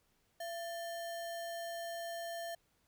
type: tone with sample-and-hold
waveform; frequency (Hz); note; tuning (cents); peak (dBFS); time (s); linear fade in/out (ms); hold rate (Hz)
sine; 677; E5; +46; -39; 0.4-2.55; 5; 2450
effects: pink hiss -75 dBFS RMS until 2.87 s